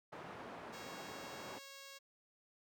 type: band-pass noise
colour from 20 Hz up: white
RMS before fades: -50 dBFS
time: 0.12-1.59 s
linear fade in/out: 10 ms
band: 120 to 1100 Hz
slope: 12 dB/octave
type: tone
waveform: 5% pulse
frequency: 549 Hz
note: C#5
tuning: 17 cents flat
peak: -40 dBFS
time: 0.72-1.99 s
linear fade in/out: 20 ms
effects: none